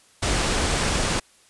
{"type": "low-pass noise", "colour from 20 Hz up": "pink", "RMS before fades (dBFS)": -23, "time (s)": [0.22, 1.2], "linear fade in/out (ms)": 10, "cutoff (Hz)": 9700, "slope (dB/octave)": 48, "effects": ["white hiss -56 dBFS RMS until 1.49 s", "resampled to 24000 Hz"]}